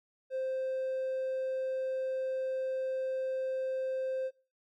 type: tone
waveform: triangle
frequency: 523.3 Hz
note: C5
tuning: in tune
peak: -29 dBFS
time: 0.3-4.31 s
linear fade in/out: 50 ms
effects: noise-tail reverb RT60 0.3 s tail -19 dB re dry + tanh soft clip ceiling -25 dBFS